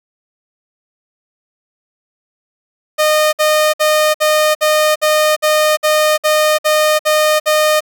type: tone bursts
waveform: sawtooth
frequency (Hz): 613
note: D#5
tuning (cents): -26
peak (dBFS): -6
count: 12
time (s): 2.98-7.807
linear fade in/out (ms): 20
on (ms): 350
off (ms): 57
effects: none